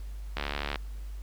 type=click train; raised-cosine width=0.3 ms; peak=-15 dBFS; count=29; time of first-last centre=0.37-0.758 s; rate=72.2 Hz; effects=added 50 Hz sine -36 dBFS peak until 1.22 s + pink hiss -58 dBFS RMS until 1.22 s